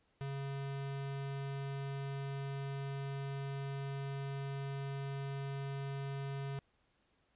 square tone, 138 Hz, C#3, 7 cents flat, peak -39 dBFS, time 0.21-6.59 s, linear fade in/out 0 ms, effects pink hiss -75 dBFS RMS until 7.35 s + resampled to 8000 Hz

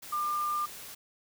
sine tone in noise, 1198 Hz, D6, 34 cents sharp, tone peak -28 dBFS, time 0.12-0.66 s, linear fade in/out 10 ms, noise white, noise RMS -45 dBFS, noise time 0.02-0.95 s, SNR +14 dB, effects none

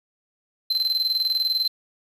triangle tone with tremolo, 4091 Hz, C8, 40 cents flat, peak -17 dBFS, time 0.7-1.68 s, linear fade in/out 5 ms, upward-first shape square, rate 20 Hz, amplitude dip 60%, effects none

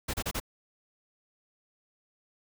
pink noise bursts, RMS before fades -32 dBFS, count 4, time 0.08-0.401 s, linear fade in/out 10 ms, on 57 ms, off 31 ms, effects none

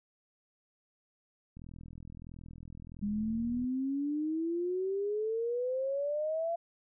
click train, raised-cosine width 5 ms, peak -36 dBFS, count 87, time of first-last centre 1.57-3.642 s, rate 41.5 Hz
sine exponential sweep, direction up, 201.6 to 685 Hz, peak -30 dBFS, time 3.02-6.56 s, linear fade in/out 10 ms
effects none

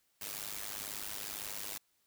white noise with amplitude modulation, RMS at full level -38 dBFS, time 0.21-1.78 s, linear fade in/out 5 ms, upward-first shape sine, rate 102 Hz, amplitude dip 90%, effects white hiss -75 dBFS RMS until 2.06 s

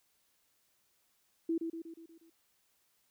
sine tone with echo, 329.6 Hz, E4, in tune, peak -29 dBFS, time 1.49-1.58 s, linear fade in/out 5 ms, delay 120 ms, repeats 6, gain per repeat -5 dB, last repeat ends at 2.3 s, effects white hiss -74 dBFS RMS until 3.1 s

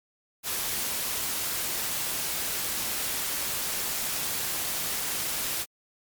white noise, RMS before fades -30 dBFS, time 0.43-5.66 s, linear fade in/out 50 ms, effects MP3 96 kbps

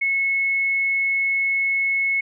sine tone, 2190 Hz, C#7, 22 cents flat, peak -18 dBFS, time 0.01-2.21 s, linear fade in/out 10 ms, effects none

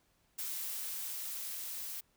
blue noise with level ramp, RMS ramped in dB -39 to -42 dBFS, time 0.38-2.01 s, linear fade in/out 10 ms, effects pink hiss -73 dBFS RMS until 2.16 s

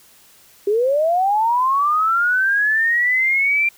sine linear sweep, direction up, 391.8 to 2376 Hz, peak -14 dBFS, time 0.67-3.69 s, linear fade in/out 5 ms, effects white hiss -50 dBFS RMS until 3.77 s

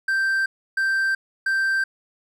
triangle tone bursts, 1567 Hz, G6, 1 cent flat, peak -17 dBFS, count 3, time 0.08-1.84 s, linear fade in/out 5 ms, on 380 ms, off 310 ms, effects none

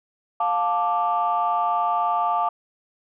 sine chord, D minor, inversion first, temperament just, 704.8 / 881 / 1174.7 Hz, F5 / A5 / D6, +16 / +2 / 0 cents, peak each -23 dBFS, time 0.4-2.49 s, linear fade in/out 5 ms, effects tanh soft clip ceiling -12 dBFS

